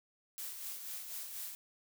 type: noise with tremolo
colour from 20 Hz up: blue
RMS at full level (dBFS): -42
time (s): 0.38-1.55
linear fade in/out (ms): 0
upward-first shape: sine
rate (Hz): 4.1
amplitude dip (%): 45
effects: none